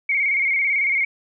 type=tone with vibrato; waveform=sine; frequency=2200 Hz; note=C#7; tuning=14 cents flat; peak=-17 dBFS; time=0.09-1.05 s; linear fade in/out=5 ms; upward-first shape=square; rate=18 Hz; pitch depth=51 cents each way; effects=none